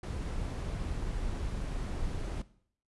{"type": "noise", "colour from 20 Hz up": "brown", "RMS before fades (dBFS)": -35, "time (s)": [0.03, 2.42], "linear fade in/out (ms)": 5, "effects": ["noise-tail reverb RT60 0.6 s tail -18 dB re dry", "resampled to 24000 Hz"]}